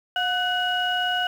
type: tone cluster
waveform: sine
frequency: 722 / 1496 / 2905 Hz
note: F#5 / F#6 / F#7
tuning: -43 / +19 / -32 cents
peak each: -25 dBFS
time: 0.16-1.27 s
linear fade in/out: 2 ms
effects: tanh soft clip ceiling -14 dBFS + 8-bit